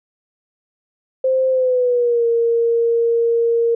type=tone with pitch glide; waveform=sine; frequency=522 to 465 Hz; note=C5 to A#4; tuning=-4 to -4 cents; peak=-13 dBFS; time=1.24-3.75 s; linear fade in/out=5 ms; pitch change=-200 cents; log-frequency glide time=1.5-2.26 s; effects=none

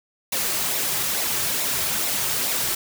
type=noise with flanger; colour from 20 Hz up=white; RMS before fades=-24 dBFS; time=0.32-2.75 s; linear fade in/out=5 ms; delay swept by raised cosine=0.63 to 4.23 ms; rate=2.3 Hz; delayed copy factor=-0.5; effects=none

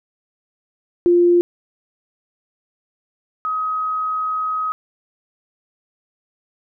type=tone pair in turn; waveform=sine; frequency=349.2 / 1264.7 Hz; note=F4 / D#6; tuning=0 / +28 cents; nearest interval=octave + minor seventh; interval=2228 cents; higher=second; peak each=-10 / -19 dBFS; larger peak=first; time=1.06-1.41 / 3.45-4.72 s; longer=second; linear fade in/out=0 ms; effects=none

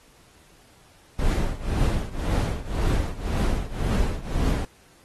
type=noise with tremolo; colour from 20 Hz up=brown; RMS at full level=-20 dBFS; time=1.19-4.65 s; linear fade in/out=2 ms; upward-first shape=triangle; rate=1.9 Hz; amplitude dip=90%; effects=pink hiss -56 dBFS RMS until 5.04 s + AAC 32 kbps

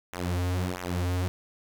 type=tone with flanger; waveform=sawtooth; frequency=89.8 Hz; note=F2; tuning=49 cents sharp; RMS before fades=-29 dBFS; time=0.13-1.28 s; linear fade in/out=0 ms; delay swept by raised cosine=0.21 to 6.01 ms; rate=1.5 Hz; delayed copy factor=-0.95; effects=none

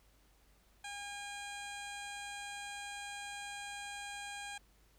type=tone with low-pass filter; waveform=15% pulse; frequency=810 Hz; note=G#5; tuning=43 cents flat; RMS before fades=-45 dBFS; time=0.84-4.58 s; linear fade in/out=5 ms; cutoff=7800 Hz; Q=1.5; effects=added 50 Hz sine -67 dBFS peak until 4.98 s + pink hiss -70 dBFS RMS until 4.98 s

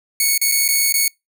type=tone with dropouts; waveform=5% pulse; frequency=2217 Hz; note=C#7; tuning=in tune; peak=-4 dBFS; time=0.2-1.08 s; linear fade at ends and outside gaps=2 ms; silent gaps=0.378-0.414 / 0.516-0.52 / 0.68-0.687 / 0.925-0.94 s; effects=noise-tail reverb RT60 0.2 s tail -26 dB re dry

